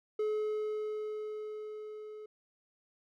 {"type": "tone with level ramp", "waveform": "triangle", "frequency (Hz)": 427.2, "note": "G#4", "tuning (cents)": 49, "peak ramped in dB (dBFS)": [-27, -42], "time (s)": [0.19, 2.26], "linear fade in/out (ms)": 5, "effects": []}